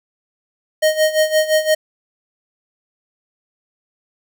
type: tone with tremolo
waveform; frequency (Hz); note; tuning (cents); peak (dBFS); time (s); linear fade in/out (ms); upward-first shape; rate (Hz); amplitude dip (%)
square; 622.3; D#5; 0; -11; 0.82-1.75; 10; sine; 5.8; 80
effects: 8-bit